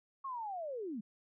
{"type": "linear sweep", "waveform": "sine", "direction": "down", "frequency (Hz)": [1108.7, 194.1], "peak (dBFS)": -38, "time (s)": [0.24, 1.01], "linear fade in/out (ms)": 10, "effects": []}